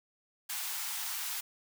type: high-pass noise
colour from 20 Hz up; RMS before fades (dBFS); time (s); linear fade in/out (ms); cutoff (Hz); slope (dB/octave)
white; -37; 0.49-1.41; 10; 770; 48
effects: none